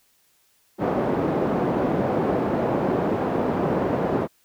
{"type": "band-pass noise", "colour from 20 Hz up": "pink", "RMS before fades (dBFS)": -23, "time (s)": [0.78, 4.28], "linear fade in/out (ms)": 50, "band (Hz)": [210, 680], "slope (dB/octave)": 12, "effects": ["white hiss -63 dBFS RMS until 4.44 s"]}